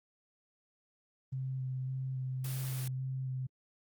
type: tone with vibrato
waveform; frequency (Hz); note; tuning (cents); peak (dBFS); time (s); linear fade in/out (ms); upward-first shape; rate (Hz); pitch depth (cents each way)
sine; 130.6; C3; -3; -34; 1.32-3.47; 10; square; 1.8; 12
type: high-pass noise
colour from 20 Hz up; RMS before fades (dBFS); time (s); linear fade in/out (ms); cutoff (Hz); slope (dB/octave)
white; -44; 2.44-2.88; 5; 140; 48
effects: Opus 24 kbps